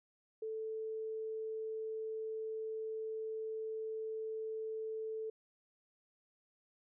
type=tone; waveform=sine; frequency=440 Hz; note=A4; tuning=in tune; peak=-38 dBFS; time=0.42-5.3 s; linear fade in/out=5 ms; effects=none